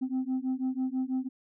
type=beating tone pair; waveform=sine; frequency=256.4 / 262.5 Hz; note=C4 / C4; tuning=-35 / +6 cents; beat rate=6.1 Hz; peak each=-29 dBFS; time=0.01-1.29 s; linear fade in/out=20 ms; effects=tanh soft clip ceiling -25 dBFS